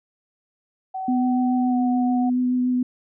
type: tone with pitch glide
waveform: sine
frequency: 757 to 735.4 Hz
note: F#5 to F#5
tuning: +39 to -11 cents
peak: -26 dBFS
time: 0.94-2.3 s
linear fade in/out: 10 ms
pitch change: -50 cents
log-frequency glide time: 1.61-1.79 s
type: tone with vibrato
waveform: sine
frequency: 250.4 Hz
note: B3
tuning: 24 cents sharp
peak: -18 dBFS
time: 1.08-2.83 s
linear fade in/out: 5 ms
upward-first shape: triangle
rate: 7 Hz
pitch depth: 13 cents each way
effects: none